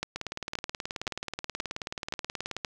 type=two click trains; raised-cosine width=0.2 ms; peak=-13 / -16 dBFS; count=6 / 46; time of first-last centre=0.03-2.648 / 0.16-2.566 s; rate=1.91 / 18.7 Hz; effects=none